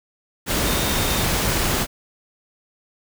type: tone in noise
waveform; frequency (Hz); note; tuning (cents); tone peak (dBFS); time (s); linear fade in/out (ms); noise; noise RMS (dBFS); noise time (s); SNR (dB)
sine; 3667; A#7; -29; -31; 0.63-1.27; 50; pink; -21; 0.46-1.87; -13
effects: none